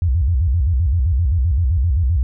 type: tone with vibrato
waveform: sine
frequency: 74.2 Hz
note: D2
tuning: 18 cents sharp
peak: -13 dBFS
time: 0.02-2.23 s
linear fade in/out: 0 ms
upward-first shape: square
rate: 7.7 Hz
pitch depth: 270 cents each way
effects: none